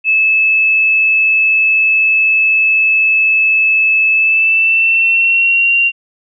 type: tone with pitch glide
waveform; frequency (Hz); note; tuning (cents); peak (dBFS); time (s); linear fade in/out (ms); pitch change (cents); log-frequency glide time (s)
sine; 2608 to 2763; E7 to F7; -19 to -19; -8; 0.04-5.92; 50; +100; 4.11-5.74
effects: none